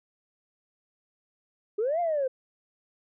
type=linear two-way sweep; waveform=sine; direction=up then down; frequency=395.3 to 710 to 506 Hz; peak=-23 dBFS; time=1.78-2.28 s; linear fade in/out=10 ms; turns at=2 s; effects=tanh soft clip ceiling -20 dBFS